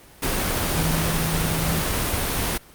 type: tone in noise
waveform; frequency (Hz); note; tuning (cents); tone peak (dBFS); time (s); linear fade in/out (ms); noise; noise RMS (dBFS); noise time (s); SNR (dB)
sine; 161.7; E3; -33; -24; 0.75-1.82; 10; pink; -23; 0.22-2.58; -4
effects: pink hiss -48 dBFS RMS until 2.74 s + Opus 32 kbps